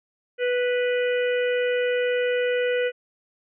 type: harmonic tone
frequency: 492.9 Hz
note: B4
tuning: 3 cents flat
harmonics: 1 / 3 / 4 / 5 / 6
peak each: -21 / -31 / -33 / -35 / -37 dBFS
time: 0.38-2.92 s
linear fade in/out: 50 ms
effects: none